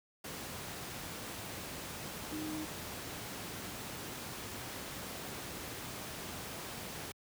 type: tone in noise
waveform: sine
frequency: 310 Hz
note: D#4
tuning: 6 cents flat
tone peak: -38 dBFS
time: 2.32-2.65 s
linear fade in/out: 5 ms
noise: pink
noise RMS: -43 dBFS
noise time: 0.24-7.12 s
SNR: +2 dB
effects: high-pass 80 Hz 12 dB/octave